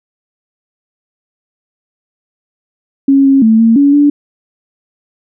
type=tone with pitch steps; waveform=sine; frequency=274.4 / 272 / 221.8 / 227.2 / 282.9 / 289.7 Hz; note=C#4 / C#4 / A3 / A#3 / C#4 / D4; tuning=-17 / -33 / +14 / -44 / +35 / -24 cents; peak=-4 dBFS; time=3.08-4.1 s; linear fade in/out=5 ms; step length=170 ms; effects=none